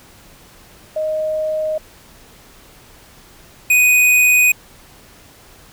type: tone pair in turn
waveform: sine / square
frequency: 622.3 / 2489 Hz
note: D#5 / D#7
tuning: 0 / 0 cents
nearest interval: 2 octaves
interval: 2400 cents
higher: second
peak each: -17 / -10 dBFS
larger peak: second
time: 0.96-1.78 / 3.7-4.52 s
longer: neither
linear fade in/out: 5 ms
effects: pink hiss -45 dBFS RMS until 5.72 s